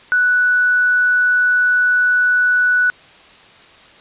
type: tone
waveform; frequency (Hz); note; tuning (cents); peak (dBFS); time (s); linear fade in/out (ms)
sine; 1480; F#6; 0; -11; 0.12-2.9; 0
effects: white hiss -44 dBFS RMS until 4 s + resampled to 8000 Hz